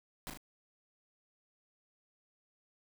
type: noise with echo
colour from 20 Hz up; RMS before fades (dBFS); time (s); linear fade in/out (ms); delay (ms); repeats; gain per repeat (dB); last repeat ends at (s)
pink; -42; 0.27-0.3; 0; 37; 2; -4; 0.374
effects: none